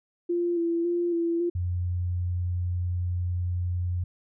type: tone with vibrato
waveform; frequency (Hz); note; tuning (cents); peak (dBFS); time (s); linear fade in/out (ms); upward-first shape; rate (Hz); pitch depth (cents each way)
sine; 342; F4; -36; -23; 0.29-1.5; 10; square; 1.8; 25
type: tone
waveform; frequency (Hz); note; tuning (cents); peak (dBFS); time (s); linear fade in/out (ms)
sine; 88.9; F2; +31; -25; 1.55-4.04; 5
effects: none